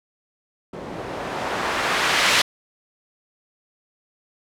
blue noise with low-pass filter sweep, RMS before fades -23 dBFS, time 0.73-2.42 s, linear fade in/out 5 ms, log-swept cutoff 350 to 2900 Hz, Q 0.76, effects none

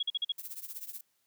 sine tone bursts, 3322 Hz, G#7, in tune, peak -28 dBFS, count 5, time 0-0.321 s, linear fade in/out 5 ms, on 29 ms, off 44 ms
violet noise with tremolo, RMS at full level -39 dBFS, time 0.38-1.01 s, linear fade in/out 5 ms, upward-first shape triangle, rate 16 Hz, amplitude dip 90%
effects white hiss -75 dBFS RMS until 1.26 s + high-pass 100 Hz 12 dB/octave

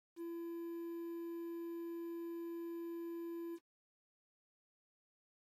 triangle tone with quantisation, 337.5 Hz, E4, 41 cents sharp, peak -40 dBFS, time 0.16-3.59 s, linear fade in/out 50 ms, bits 11, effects AAC 48 kbps

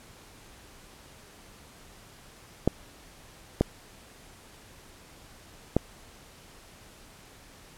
clicks, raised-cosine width 2 ms, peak -7 dBFS, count 3, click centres 2.676 / 3.61 / 5.766 s, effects pink hiss -52 dBFS RMS until 7.77 s + low-pass 12000 Hz 12 dB/octave

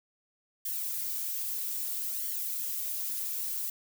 violet noise with flanger, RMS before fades -34 dBFS, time 0.65-3.7 s, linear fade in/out 5 ms, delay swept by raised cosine 0.78 to 4.78 ms, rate 0.62 Hz, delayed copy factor -0.65, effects none

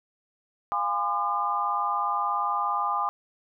sine tone cluster, 702 / 819 / 1024 / 1207 Hz, F5 / G#5 / C6 / D6, +9 / -24 / -38 / +47 cents, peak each -36 / -29 / -30 / -27 dBFS, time 0.72-3.09 s, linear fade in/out 0 ms, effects none

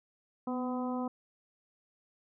harmonic tone with a mistuned harmonic, 252.7 Hz, B3, 40 cents sharp, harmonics 1 / 2 / 3 / 4 / 5, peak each -33 / -40 / -41 / -42 / -47 dBFS, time 0.47-1.08 s, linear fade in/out 5 ms, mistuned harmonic 1, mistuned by -28 cents, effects none

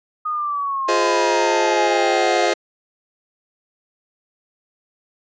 sine exponential sweep, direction down, 1244.5 to 707 Hz, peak -20 dBFS, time 0.25-2.5 s, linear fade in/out 10 ms
sawtooth chord, F minor seventh, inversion none, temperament just, 349.2 / 419.1 / 523.8 / 628.6 Hz, F4 / Ab4 / C5 / Eb5, 0 / +16 / +2 / +18 cents, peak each -18 dBFS, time 0.88-2.54 s, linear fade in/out 10 ms
effects resampled to 16000 Hz

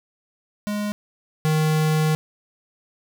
square tone pair in turn, 207.7 / 155.6 Hz, G#3 / D#3, 0 / 0 cents, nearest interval perfect fourth, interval 500 cents, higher first, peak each -24 / -18 dBFS, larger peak second, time 0.67-0.92 / 1.45-2.15 s, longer second, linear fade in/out 0 ms, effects none

